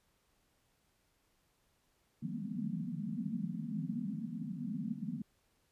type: band-pass noise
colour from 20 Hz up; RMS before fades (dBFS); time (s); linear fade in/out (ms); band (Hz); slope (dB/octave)
white; -39; 2.22-5.22; 5; 150 to 250; 96
effects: pink hiss -75 dBFS RMS until 5.71 s + resampled to 32000 Hz